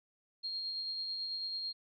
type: tone with tremolo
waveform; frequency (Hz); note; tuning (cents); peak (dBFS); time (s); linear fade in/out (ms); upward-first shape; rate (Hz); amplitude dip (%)
sine; 4233; C8; +19; -35; 0.43-1.73; 20; sine; 9.1; 25
effects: none